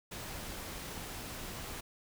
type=noise; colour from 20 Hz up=pink; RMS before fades=-43 dBFS; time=0.11-1.81 s; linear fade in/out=10 ms; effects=none